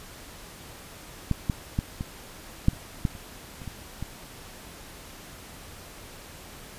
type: clicks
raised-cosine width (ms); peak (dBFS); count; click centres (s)
5; -11 / -11 / -12 / -18 / -6 / -28 / -11 / -30 / -28 / -23 / -20; 11; 1.313 / 1.498 / 1.789 / 2.009 / 2.684 / 2.733 / 3.052 / 3.152 / 3.618 / 3.677 / 4.026
effects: pink hiss -45 dBFS RMS until 6.78 s + resampled to 32000 Hz